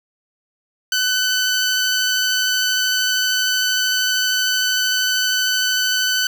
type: tone with vibrato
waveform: 15% pulse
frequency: 1507 Hz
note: F#6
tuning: 31 cents sharp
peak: -10 dBFS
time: 0.92-6.27 s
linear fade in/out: 2 ms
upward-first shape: sine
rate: 13 Hz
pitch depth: 9 cents each way
effects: none

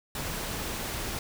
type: noise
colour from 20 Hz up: pink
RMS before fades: -34 dBFS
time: 0.15-1.19 s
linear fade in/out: 2 ms
effects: none

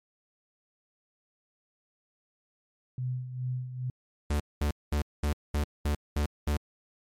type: tone with tremolo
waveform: sine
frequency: 126.6 Hz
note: B2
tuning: 43 cents sharp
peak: -28 dBFS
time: 2.98-3.9 s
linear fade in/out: 2 ms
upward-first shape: sine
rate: 2.4 Hz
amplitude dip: 65%
type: tone bursts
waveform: 45% pulse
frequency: 73.5 Hz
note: D2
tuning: 2 cents sharp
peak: -25 dBFS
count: 8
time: 4.3-6.57 s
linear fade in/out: 5 ms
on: 100 ms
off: 210 ms
effects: MP3 64 kbps

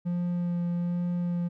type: tone with vibrato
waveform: triangle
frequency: 174.61 Hz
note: F3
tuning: in tune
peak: -24 dBFS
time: 0.05-1.49 s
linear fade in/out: 20 ms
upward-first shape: sine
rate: 1.2 Hz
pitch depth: 11 cents each way
effects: none

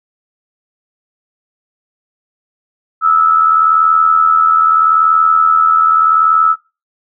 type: tone with amplitude modulation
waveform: sine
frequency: 1305 Hz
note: E6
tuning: 18 cents flat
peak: -4 dBFS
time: 3.01-6.56 s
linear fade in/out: 50 ms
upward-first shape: sine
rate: 80.8 Hz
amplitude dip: 60%
effects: noise-tail reverb RT60 0.3 s tail -21 dB re dry

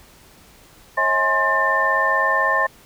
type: tone cluster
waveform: sine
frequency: 544 / 640 / 831 / 1058 / 1792 Hz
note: C#5 / D#5 / G#5 / C6 / A6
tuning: -33 / +49 / +1 / +19 / +31 cents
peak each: -26 / -25 / -27 / -20 / -19 dBFS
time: 0.97-2.67 s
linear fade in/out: 10 ms
effects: pink hiss -49 dBFS RMS until 2.85 s

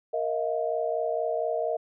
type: chord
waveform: sine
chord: Bb suspended fourth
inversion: none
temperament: equal with one note detuned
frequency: 466.2 / 634.2 / 698.5 Hz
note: Bb4 / Eb5 / F5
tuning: 0 / +33 / 0 cents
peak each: -30 / -28 / -32 dBFS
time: 0.13-1.77 s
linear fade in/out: 10 ms
effects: none

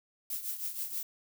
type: noise with tremolo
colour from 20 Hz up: violet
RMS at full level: -34 dBFS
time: 0.3-1.03 s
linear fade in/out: 2 ms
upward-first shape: triangle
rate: 6.3 Hz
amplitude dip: 75%
effects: none

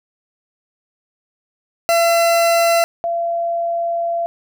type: tone pair in turn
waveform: 40% pulse / sine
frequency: 676 / 680.7 Hz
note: E5 / F5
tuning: +43 / -45 cents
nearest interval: unison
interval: 12 cents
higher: second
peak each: -11 / -17 dBFS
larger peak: first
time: 1.89-2.84 / 3.04-4.26 s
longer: second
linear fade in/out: 0 ms
effects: none

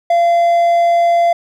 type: tone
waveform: triangle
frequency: 686 Hz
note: F5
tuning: 31 cents flat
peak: -7 dBFS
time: 0.1-1.33 s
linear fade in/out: 5 ms
effects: none

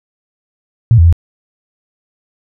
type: tone with pitch steps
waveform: sine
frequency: 115.7 / 83.6 / 84.7 Hz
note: A#2 / E2 / E2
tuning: -13 / +25 / +48 cents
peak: -3 dBFS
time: 0.91-1.126 s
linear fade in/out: 0 ms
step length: 72 ms
effects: none

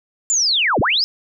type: linear two-way sweep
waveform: sine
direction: down then up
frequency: 7320 to 55.9 to 5260 Hz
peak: -14 dBFS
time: 0.3-1.04 s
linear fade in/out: 0 ms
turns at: 0.8 s
effects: none

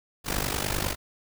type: noise with amplitude modulation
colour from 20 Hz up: pink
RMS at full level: -25 dBFS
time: 0.24-0.96 s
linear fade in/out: 50 ms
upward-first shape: sine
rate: 49.9 Hz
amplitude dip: 85%
effects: none

